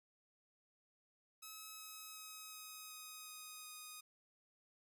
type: tone with pitch steps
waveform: 5% pulse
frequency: 1286 / 1278.6 / 1271.2 / 1263.9 / 1256.6 / 1249.4 / 1242.2 Hz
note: E6 / D#6 / D#6 / D#6 / D#6 / D#6 / D#6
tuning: -43 / +47 / +37 / +27 / +17 / +7 / -3 cents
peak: -39 dBFS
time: 1.42-4.01 s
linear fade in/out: 10 ms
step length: 370 ms
effects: none